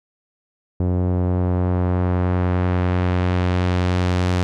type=tone with low-pass filter sweep; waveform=sawtooth; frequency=90.3 Hz; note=F#2; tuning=42 cents flat; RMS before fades=-19 dBFS; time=0.8-4.43 s; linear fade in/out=0 ms; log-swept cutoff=510 to 6500 Hz; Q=0.75; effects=none